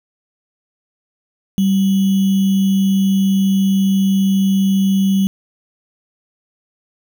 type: tone with sample-and-hold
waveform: sine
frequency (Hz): 193.9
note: G3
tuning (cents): -19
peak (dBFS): -11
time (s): 1.58-5.27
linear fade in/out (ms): 0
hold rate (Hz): 3150
effects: none